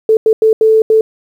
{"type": "tone bursts at uneven times", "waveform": "sine", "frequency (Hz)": 440, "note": "A4", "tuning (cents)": 0, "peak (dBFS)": -5, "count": 5, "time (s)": [[0.09, 0.17], [0.26, 0.33], [0.42, 0.53], [0.61, 0.82], [0.9, 1.01]], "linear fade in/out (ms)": 2, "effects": ["7-bit"]}